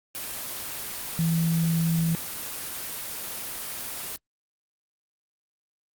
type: tone in noise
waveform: sine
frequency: 164.81 Hz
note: E3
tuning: in tune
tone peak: -21 dBFS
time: 1.19-2.15 s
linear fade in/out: 0 ms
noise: white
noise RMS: -34 dBFS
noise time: 0.15-4.16 s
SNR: +10 dB
effects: Opus 24 kbps